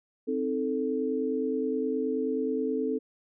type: chord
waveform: sine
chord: A diminished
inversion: first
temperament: equal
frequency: 261.6 / 311.1 / 440 Hz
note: C4 / Eb4 / A4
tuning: 0 / 0 / 0 cents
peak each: -30 / -34 / -29 dBFS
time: 0.27-2.99 s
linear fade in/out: 20 ms
effects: none